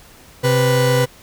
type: tone pair together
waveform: 40% pulse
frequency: 130.81 / 493.9 Hz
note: C3 / B4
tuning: 0 / 0 cents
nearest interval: octave + major seventh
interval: 2300 cents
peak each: -15 dBFS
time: 0.43-1.06 s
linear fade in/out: 20 ms
effects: pink hiss -45 dBFS RMS until 1.22 s